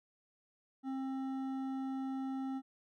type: tone with hard clipping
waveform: triangle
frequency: 266 Hz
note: C4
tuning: 29 cents sharp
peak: -38 dBFS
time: 0.83-2.62 s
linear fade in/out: 50 ms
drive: 13 dB
effects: none